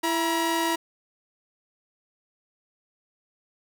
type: tone pair together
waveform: sawtooth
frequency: 333.4 / 957 Hz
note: E4 / A#5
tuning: +20 / +45 cents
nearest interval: octave + tritone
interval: 1825 cents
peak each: -22 dBFS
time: 0.03-0.76 s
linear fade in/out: 10 ms
effects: none